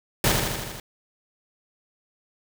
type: noise with echo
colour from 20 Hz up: pink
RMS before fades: -20 dBFS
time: 0.24-0.32 s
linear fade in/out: 2 ms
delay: 80 ms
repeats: 6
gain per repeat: -3 dB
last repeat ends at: 0.8 s
effects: none